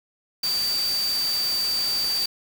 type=tone in noise; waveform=sine; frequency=4634 Hz; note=D8; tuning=24 cents flat; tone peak=-22 dBFS; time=0.43-2.26 s; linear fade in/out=5 ms; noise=white; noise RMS=-32 dBFS; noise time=0.43-2.26 s; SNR=+7 dB; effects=none